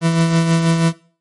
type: tone with tremolo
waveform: 40% pulse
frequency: 165.4 Hz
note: E3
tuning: 6 cents sharp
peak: -10 dBFS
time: 0.01-0.93 s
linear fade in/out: 50 ms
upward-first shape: sine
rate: 6.2 Hz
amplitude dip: 45%
effects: noise-tail reverb RT60 0.4 s tail -18 dB re dry + MP3 48 kbps